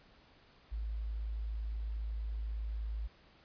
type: tone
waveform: sine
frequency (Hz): 54.1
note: A1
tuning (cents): -29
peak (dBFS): -35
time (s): 0.71-3.08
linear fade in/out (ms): 20
effects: pink hiss -63 dBFS RMS until 3.44 s + resampled to 11025 Hz

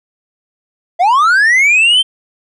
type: linear sweep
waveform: triangle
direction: up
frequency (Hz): 659.3 to 3159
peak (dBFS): -5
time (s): 0.99-2.03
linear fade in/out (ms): 20
effects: resampled to 24000 Hz

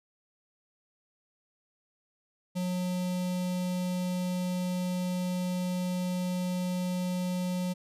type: tone with notch filter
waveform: square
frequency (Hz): 181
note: F#3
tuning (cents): -38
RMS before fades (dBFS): -31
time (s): 2.55-7.74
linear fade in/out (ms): 20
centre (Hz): 1500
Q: 1
effects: resampled to 32000 Hz

